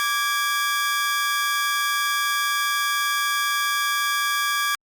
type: tone pair together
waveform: sawtooth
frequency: 1165.7 / 1646 Hz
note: D6 / G#6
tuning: -13 / -16 cents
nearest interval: tritone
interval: 597 cents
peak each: -20 dBFS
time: 0-4.75 s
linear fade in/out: 0 ms
effects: Opus 48 kbps